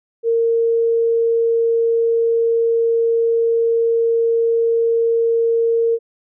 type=tone; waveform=sine; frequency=460.4 Hz; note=A#4; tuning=22 cents flat; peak=-13 dBFS; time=0.23-5.99 s; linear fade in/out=50 ms; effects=none